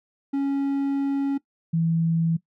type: tone pair in turn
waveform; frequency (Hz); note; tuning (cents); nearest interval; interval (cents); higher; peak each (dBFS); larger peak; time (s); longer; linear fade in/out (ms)
triangle / sine; 277.2 / 164.82; C#4 / E3; 0 / 0; major sixth; 900; first; -19; neither; 0.33-1.38 / 1.73-2.37; first; 10
effects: noise-tail reverb RT60 0.1 s tail -19 dB re dry